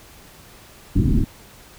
pink low-pass noise, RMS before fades -17 dBFS, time 0.95-1.25 s, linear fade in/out 10 ms, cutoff 320 Hz, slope 48 dB/octave, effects pink hiss -46 dBFS RMS until 1.78 s

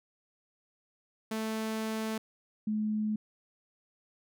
sawtooth / sine tone pair in turn, 220 / 213.9 Hz, A3 / A3, 0 / -49 cents, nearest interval unison, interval 49 cents, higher first, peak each -28 dBFS, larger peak neither, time 1.31-2.18 / 2.67-3.16 s, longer first, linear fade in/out 5 ms, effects none

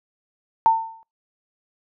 sine tone with exponential decay, 900 Hz, A5, 39 cents sharp, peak -9 dBFS, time 0.66-1.03 s, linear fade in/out 0 ms, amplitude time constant 80 ms, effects noise-tail reverb RT60 0.3 s tail -25 dB re dry

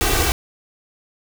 pink noise with comb filter, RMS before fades -18 dBFS, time 0.01-0.32 s, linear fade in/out 0 ms, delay 2.6 ms, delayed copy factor +1, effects none

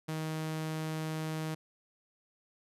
sawtooth tone, 157.5 Hz, D#3, 21 cents sharp, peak -30 dBFS, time 0.08-1.55 s, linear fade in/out 10 ms, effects resampled to 32000 Hz

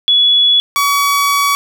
sine / sawtooth tone pair in turn, 3396 / 1133.3 Hz, G#7 / C#6, +38 / +38 cents, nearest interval octave + perfect fifth, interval 1900 cents, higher first, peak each -7 dBFS, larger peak neither, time 0.08-0.6 / 0.76-1.55 s, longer second, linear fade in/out 0 ms, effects none

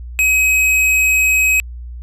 sine tone with hard clipping, 2540 Hz, D#7, 35 cents sharp, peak -12 dBFS, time 0.19-1.6 s, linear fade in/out 0 ms, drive 13 dB, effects added 60 Hz sine -27 dBFS peak until 2.02 s + resampled to 32000 Hz

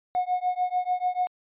triangle tone with tremolo, 727 Hz, F#5, 31 cents flat, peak -16 dBFS, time 0.15-1.27 s, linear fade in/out 0 ms, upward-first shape triangle, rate 6.8 Hz, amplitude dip 100%, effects tanh soft clip ceiling -18 dBFS + resampled to 8000 Hz

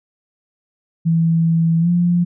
sine tone with pitch glide, 164.81 to 174.61 Hz, E3 to F3, 0 to 0 cents, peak -12 dBFS, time 1.05-2.25 s, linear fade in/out 20 ms, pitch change +100 cents, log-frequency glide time 1.8-1.89 s, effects none

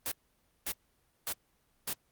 white noise bursts, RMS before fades -34 dBFS, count 4, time 0.06-1.93 s, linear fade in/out 0 ms, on 55 ms, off 550 ms, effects pink hiss -72 dBFS RMS until 2.11 s + Opus 24 kbps

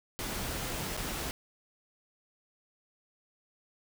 pink noise with dropouts, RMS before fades -36 dBFS, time 0.19-1.31 s, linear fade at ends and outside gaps 0 ms, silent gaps 0.967-0.974 s, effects none

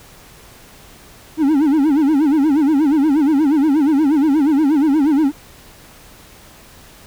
triangle tone with vibrato, 293.7 Hz, D4, in tune, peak -9 dBFS, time 1.37-5.32 s, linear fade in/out 50 ms, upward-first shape sine, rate 8.4 Hz, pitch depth 160 cents each way, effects pink hiss -43 dBFS RMS until 7.06 s

